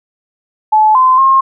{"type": "tone with pitch steps", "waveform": "sine", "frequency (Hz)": [862, 1031, 1070], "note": ["A5", "C6", "C6"], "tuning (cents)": [-36, -26, 38], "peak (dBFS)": -5, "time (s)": [0.72, 1.41], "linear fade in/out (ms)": 10, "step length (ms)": 230, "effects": []}